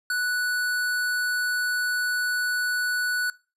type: tone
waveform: square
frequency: 1480 Hz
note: F#6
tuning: in tune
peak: -24 dBFS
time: 0.1-3.3 s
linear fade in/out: 2 ms
effects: noise-tail reverb RT60 0.3 s tail -21 dB re dry + resampled to 32000 Hz